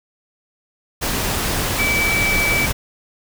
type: tone in noise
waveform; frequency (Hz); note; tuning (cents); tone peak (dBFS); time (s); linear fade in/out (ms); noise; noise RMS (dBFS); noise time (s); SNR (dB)
sine; 2305; D7; -33; -17; 1.78-2.67; 20; pink; -21; 1.01-2.73; +1
effects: none